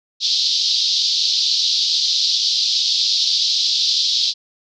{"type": "band-pass noise", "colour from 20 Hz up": "pink", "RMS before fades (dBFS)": -18, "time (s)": [0.2, 4.34], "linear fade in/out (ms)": 50, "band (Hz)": [3600, 5200], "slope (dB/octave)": 48, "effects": []}